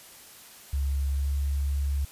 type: tone with pitch glide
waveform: sine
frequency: 69.3 to 70.19 Hz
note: C#2 to C#2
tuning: 0 to +22 cents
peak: -24 dBFS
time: 0.73-2.05 s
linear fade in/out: 5 ms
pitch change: +22 cents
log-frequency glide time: 1.15-1.28 s
effects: white hiss -49 dBFS RMS until 2.11 s + resampled to 32000 Hz